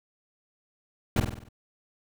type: noise with echo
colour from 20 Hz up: brown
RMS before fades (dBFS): -19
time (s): 1.16-1.2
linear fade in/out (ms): 5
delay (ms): 48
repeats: 6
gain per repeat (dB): -5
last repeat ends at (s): 1.488
effects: none